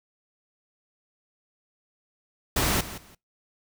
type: noise with echo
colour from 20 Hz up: pink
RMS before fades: -24 dBFS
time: 2.56-2.81 s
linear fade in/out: 5 ms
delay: 170 ms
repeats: 2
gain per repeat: -14 dB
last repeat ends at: 3.15 s
effects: noise-tail reverb RT60 0.2 s tail -24 dB re dry

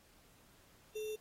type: tone with sample-and-hold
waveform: sine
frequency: 429.8 Hz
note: A4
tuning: 41 cents flat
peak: -38 dBFS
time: 0.95-1.16 s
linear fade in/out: 10 ms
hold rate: 3150 Hz
effects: pink hiss -66 dBFS RMS until 1.2 s + AAC 48 kbps

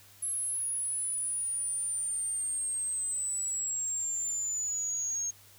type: exponential sweep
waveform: sine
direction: down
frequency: 10900 to 6480 Hz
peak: -30 dBFS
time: 0.22-5.31 s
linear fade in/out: 10 ms
effects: added 99 Hz sine -62 dBFS peak until 5.58 s + white hiss -57 dBFS RMS until 5.58 s

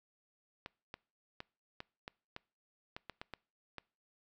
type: clicks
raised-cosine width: 0.3 ms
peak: -27 dBFS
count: 11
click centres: 0.661 / 0.941 / 1.404 / 1.804 / 2.079 / 2.364 / 2.965 / 3.097 / 3.215 / 3.337 / 3.783 s
effects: noise-tail reverb RT60 0.4 s tail -25 dB re dry

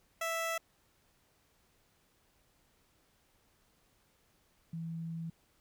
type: tone pair in turn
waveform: 15% pulse / sine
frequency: 659.3 / 164.82 Hz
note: E5 / E3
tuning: 0 / 0 cents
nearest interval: 2 octaves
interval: 2400 cents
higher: first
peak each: -27 / -37 dBFS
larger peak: first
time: 0.21-0.58 / 4.73-5.3 s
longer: second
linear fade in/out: 5 ms
effects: pink hiss -71 dBFS RMS until 5.6 s

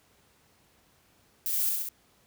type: noise with echo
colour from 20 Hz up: violet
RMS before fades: -30 dBFS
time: 1.46-1.69 s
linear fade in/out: 0 ms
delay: 66 ms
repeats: 3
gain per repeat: -2 dB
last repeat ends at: 1.888 s
effects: pink hiss -64 dBFS RMS until 2.26 s + high-pass 60 Hz 12 dB/octave

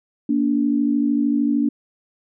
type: tone pair together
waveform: sine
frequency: 235.5 / 288.7 Hz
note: A#3 / D4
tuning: +18 / -30 cents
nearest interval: major third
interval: 352 cents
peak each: -20 / -18 dBFS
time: 0.29-1.69 s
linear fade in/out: 5 ms
effects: none

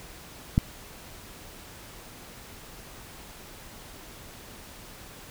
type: click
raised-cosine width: 5 ms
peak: -7 dBFS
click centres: 0.579 s
effects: pink hiss -46 dBFS RMS until 5.3 s

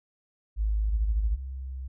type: tone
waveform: sine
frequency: 52.8 Hz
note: G#1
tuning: 29 cents sharp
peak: -23 dBFS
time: 0.56-1.38 s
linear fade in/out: 50 ms
type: tone with pitch glide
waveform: sine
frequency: 65.8 to 65.16 Hz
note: C2 to C2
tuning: +10 to -7 cents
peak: -33 dBFS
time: 0.88-1.88 s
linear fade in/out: 10 ms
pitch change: -17 cents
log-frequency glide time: 1.55-1.76 s
effects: none

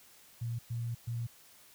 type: tone bursts at uneven times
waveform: sine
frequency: 117.5 Hz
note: A#2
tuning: 14 cents sharp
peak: -33 dBFS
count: 3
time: 0.41-0.59 / 0.7-0.95 / 1.07-1.27 s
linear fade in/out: 10 ms
effects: white hiss -59 dBFS RMS until 1.74 s

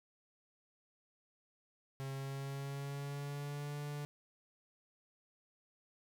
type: tone with pitch glide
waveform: 45% pulse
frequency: 135.5 to 146.07 Hz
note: C#3 to D3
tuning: -39 to -9 cents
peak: -40 dBFS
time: 2-4.05 s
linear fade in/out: 0 ms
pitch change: +130 cents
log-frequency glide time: 2.1-3.79 s
effects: none

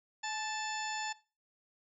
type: harmonic tone with a mistuned harmonic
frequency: 880 Hz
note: A5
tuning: in tune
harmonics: 1 / 2 / 3 / 4 / 5 / 6 / 8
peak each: -39 / -41 / -45 / -46 / -48 / -48 / -45 dBFS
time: 0.23-1.13 s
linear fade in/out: 10 ms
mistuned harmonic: 1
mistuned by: -42 cents
effects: noise-tail reverb RT60 0.3 s tail -18 dB re dry

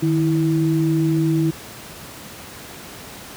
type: tone pair together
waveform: sine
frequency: 154.75 / 326.2 Hz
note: D#3 / E4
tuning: -9 / -18 cents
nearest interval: octave + minor second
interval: 1291 cents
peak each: -18 / -18 dBFS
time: 0.02-1.51 s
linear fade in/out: 10 ms
effects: pink hiss -37 dBFS RMS until 3.36 s + high-pass 80 Hz 12 dB/octave

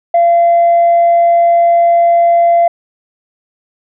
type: tone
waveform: sine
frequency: 685 Hz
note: F5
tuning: 34 cents flat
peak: -4 dBFS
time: 0.14-2.68 s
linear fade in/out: 5 ms
effects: tanh soft clip ceiling -3 dBFS

